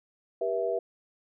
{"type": "chord", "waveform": "sine", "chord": "E minor", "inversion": "first", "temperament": "equal with one note detuned", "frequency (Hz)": [392, 481.8, 659.3], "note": ["G4", "B4", "E5"], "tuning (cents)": [0, -43, 0], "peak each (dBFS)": [-32, -30, -30], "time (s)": [0.41, 0.79], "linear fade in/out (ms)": 5, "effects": []}